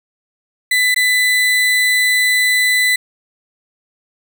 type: tone with dropouts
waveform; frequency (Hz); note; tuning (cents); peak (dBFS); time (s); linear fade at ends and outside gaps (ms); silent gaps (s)
35% pulse; 2000; B6; +21; -10; 0.71-2.96; 5; 0.945-0.961
effects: none